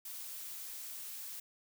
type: noise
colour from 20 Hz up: blue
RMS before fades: -45 dBFS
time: 0.05-1.4 s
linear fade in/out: 5 ms
effects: none